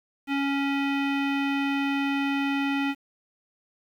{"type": "tone with low-pass filter", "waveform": "square", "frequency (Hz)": 278.1, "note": "C#4", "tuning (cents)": 6, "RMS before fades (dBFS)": -26, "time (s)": [0.27, 2.95], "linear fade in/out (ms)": 50, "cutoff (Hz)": 2600, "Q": 3, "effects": ["9-bit"]}